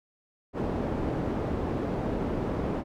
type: low-pass noise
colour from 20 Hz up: white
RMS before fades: -30 dBFS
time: 0.53-2.84 s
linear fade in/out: 50 ms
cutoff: 440 Hz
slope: 12 dB/octave
effects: none